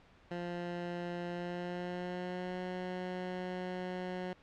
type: tone with pitch glide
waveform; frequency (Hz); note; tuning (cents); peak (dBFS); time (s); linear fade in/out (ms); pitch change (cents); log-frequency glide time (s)
15% pulse; 174.61 to 182.34; F3 to F#3; 0 to -25; -31; 0.31-4.33; 2; +75; 1.29-2.6
effects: pink hiss -62 dBFS RMS until 4.42 s + low-pass 3000 Hz 12 dB/octave